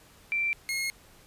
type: tone pair in turn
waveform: sine / sawtooth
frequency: 2349 / 2156 Hz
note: D7 / C#7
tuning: 0 / -49 cents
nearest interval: minor second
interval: 149 cents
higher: first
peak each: -25 dBFS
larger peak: neither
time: 0.32-0.53 / 0.69-0.9 s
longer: neither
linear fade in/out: 0 ms
effects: pink hiss -56 dBFS RMS until 1.26 s + resampled to 32000 Hz